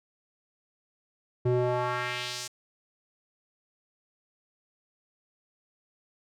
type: tone with band-pass filter sweep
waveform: square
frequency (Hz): 123.6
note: B2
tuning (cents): +2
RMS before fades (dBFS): -29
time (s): 1.45-2.48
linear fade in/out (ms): 10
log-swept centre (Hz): 280 to 7200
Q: 1.5
effects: none